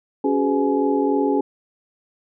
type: tone cluster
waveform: sine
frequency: 279.1 / 375.2 / 418.4 / 503 / 844 Hz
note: C#4 / F#4 / G#4 / B4 / G#5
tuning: +12 / +24 / +13 / +32 / +28 cents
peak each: -20 / -25 / -21 / -29 / -26 dBFS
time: 0.24-1.41 s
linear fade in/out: 5 ms
effects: none